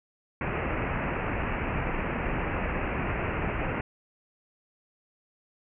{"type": "low-pass noise", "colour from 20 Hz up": "pink", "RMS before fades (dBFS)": -30, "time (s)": [0.41, 3.81], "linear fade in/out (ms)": 2, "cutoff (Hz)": 2700, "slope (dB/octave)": 96, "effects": []}